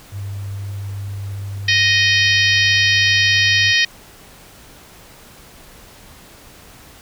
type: tone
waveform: sine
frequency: 99.3 Hz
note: G2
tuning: 23 cents sharp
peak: -24 dBFS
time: 0.11-3.74 s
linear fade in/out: 50 ms
type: harmonic tone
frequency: 622.3 Hz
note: D#5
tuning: in tune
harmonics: 3 / 4 / 5 / 6 / 7 / 8 / 9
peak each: -16 / -18 / -20 / -22 / -23 / -24 / -25 dBFS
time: 1.68-3.85 s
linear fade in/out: 5 ms
effects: pink hiss -43 dBFS RMS until 7.01 s